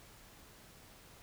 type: silence
effects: pink hiss -58 dBFS RMS until 1.22 s